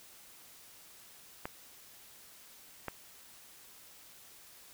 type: clicks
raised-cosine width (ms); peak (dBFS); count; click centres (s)
0.5; -22 / -21; 2; 1.455 / 2.883
effects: white hiss -56 dBFS RMS until 4.73 s